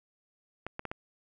clicks, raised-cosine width 0.5 ms, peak -21 dBFS, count 4, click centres 0.666 / 0.794 / 0.853 / 0.915 s, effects none

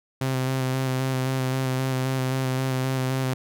sawtooth tone with vibrato, 130.81 Hz, C3, in tune, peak -19 dBFS, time 0.21-3.34 s, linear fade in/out 5 ms, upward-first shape square, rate 3.8 Hz, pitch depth 17 cents each way, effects none

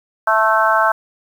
harmonic tone with a mistuned harmonic, 220 Hz, A3, in tune, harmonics 3 / 4 / 5 / 6 / 7, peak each -18 / -18 / -18 / -18 / -18 dBFS, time 0.27-0.92 s, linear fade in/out 5 ms, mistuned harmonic 5, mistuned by -20 cents, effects 7-bit

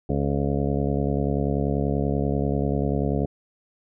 harmonic tone, 70.3 Hz, C#2, 25 cents sharp, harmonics 1 / 2 / 3 / 4 / 6 / 7 / 8 / 9 / 10, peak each -28 / -26 / -28 / -29 / -30 / -33 / -34 / -38 / -36 dBFS, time 0.09-3.26 s, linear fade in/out 5 ms, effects none

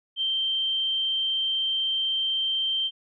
sine tone, 3136 Hz, G7, in tune, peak -23 dBFS, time 0.16-2.91 s, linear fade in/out 50 ms, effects none

